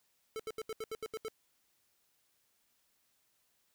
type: tone bursts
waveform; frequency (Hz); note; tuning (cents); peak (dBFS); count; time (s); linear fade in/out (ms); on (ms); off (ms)
square; 440; A4; 0; -38; 9; 0.36-1.283; 0; 35; 76
effects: white hiss -75 dBFS RMS until 3.74 s